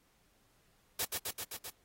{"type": "noise with echo", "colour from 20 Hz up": "white", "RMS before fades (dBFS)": -34, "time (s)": [0.99, 1.05], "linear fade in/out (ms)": 5, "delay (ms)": 130, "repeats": 5, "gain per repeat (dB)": -2, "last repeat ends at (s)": 1.7, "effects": ["pink hiss -71 dBFS RMS until 1.84 s", "AAC 48 kbps"]}